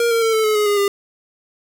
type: tone with pitch steps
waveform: square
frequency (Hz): 470 / 459.5 / 449.3 / 439.3 / 429.5 / 419.9 / 410.6 / 401.4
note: A#4 / A#4 / A4 / A4 / A4 / G#4 / G#4 / G4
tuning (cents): +14 / -25 / +36 / -3 / -42 / +19 / -20 / +41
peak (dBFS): -15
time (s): 0-0.88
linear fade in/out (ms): 2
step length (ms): 110
effects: none